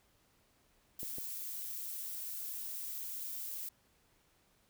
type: noise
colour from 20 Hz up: violet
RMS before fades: -42 dBFS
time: 0.99-3.69 s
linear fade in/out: 5 ms
type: clicks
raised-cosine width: 2 ms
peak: -34 dBFS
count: 2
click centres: 1.031 / 1.184 s
effects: pink hiss -71 dBFS RMS until 4.69 s